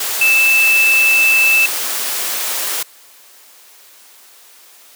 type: tone in noise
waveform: sine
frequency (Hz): 2637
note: E7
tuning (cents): 0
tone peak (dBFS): -9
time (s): 0.21-1.66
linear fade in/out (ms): 5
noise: white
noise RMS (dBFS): -20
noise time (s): 0-2.83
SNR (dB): +8
effects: white hiss -44 dBFS RMS until 4.95 s + high-pass 400 Hz 12 dB/octave

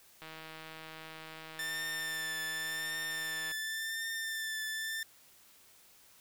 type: click train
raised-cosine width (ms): 0.3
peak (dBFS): -31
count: 525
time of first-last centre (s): 0.22-3.516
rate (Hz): 159
type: tone with vibrato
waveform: sawtooth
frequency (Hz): 1780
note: A6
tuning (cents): +20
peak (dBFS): -32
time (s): 1.59-5.03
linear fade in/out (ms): 2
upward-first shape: triangle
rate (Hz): 0.9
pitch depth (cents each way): 30
effects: white hiss -61 dBFS RMS until 6.2 s

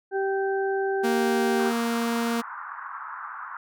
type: harmonic tone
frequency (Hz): 389.2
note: G4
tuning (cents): -12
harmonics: 1 / 2 / 4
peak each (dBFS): -24 / -30 / -33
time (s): 0.11-1.73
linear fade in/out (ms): 50
type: tone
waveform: sawtooth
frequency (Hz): 233.1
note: A#3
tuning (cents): 0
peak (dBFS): -20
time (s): 1.03-2.42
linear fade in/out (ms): 20
type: band-pass noise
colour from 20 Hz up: white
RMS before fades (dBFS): -37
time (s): 1.59-3.57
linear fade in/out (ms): 2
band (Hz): 950 to 1500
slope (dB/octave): 48
effects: none

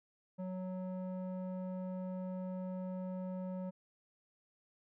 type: tone with low-pass filter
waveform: square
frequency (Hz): 185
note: F#3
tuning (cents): 0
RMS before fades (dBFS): -41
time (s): 0.38-3.71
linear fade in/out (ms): 20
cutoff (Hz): 700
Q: 1.5
effects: none

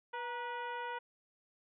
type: harmonic tone with a mistuned harmonic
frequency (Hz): 488.6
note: B4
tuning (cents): -19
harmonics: 1 / 2 / 3 / 4 / 5 / 6 / 7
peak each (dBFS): -45 / -40 / -45 / -50 / -54 / -55 / -61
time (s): 0.13-0.99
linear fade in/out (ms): 10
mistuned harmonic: 2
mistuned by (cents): -58
effects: none

